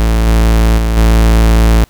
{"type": "tone with level steps", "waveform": "45% pulse", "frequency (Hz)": 55.6, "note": "A1", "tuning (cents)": 19, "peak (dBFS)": [-8, -6, -10, -5], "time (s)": [0, 1.84], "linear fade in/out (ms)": 0, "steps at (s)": [0.26, 0.77, 0.96], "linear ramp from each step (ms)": 20, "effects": ["pink hiss -47 dBFS RMS until 1.89 s"]}